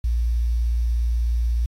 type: tone with quantisation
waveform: sine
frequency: 58.27 Hz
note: A#1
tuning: in tune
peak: -18 dBFS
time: 0.04-1.66 s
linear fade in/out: 5 ms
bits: 8
effects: AAC 48 kbps